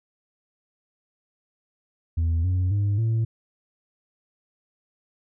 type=tone with pitch steps; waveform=sine; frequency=82.6 / 91.65 / 101.69 / 112.83 Hz; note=E2 / F#2 / G#2 / A2; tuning=+4 / -16 / -36 / +44 cents; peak=-17 dBFS; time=2.17-3.25 s; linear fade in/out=10 ms; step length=270 ms; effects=tanh soft clip ceiling -19 dBFS